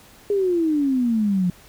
sine exponential sweep, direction down, 415.3 to 174.61 Hz, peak -17 dBFS, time 0.3-1.5 s, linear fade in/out 2 ms, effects pink hiss -49 dBFS RMS until 1.68 s

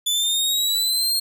sawtooth linear sweep, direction up, 3469 to 4248 Hz, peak -16 dBFS, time 0.06-1.2 s, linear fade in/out 10 ms, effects none

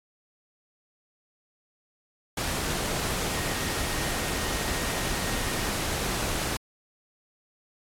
sine tone in noise, 1864.7 Hz, A#6, in tune, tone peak -40 dBFS, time 3.29-5.71 s, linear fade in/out 5 ms, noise pink, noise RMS -29 dBFS, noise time 2.37-6.57 s, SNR -14 dB, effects low-pass 12000 Hz 12 dB/octave + AAC 64 kbps

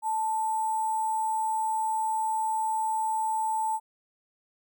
sine tone with sample-and-hold, 880 Hz, A5, in tune, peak -25 dBFS, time 0.02-3.8 s, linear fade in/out 50 ms, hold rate 8820 Hz, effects none

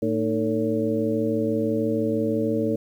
harmonic tone with a mistuned harmonic, 112.3 Hz, A2, 36 cents sharp, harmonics 1 / 2 / 3 / 4 / 5, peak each -32 / -26 / -26 / -26 / -29 dBFS, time 0.02-2.76 s, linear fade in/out 5 ms, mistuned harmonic 3, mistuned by -140 cents, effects 9-bit

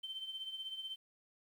sine tone with tremolo, 3100 Hz, G7, 20 cents flat, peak -37 dBFS, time 0.03-0.96 s, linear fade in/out 10 ms, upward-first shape triangle, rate 16 Hz, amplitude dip 75%, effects tanh soft clip ceiling -36 dBFS + 11-bit

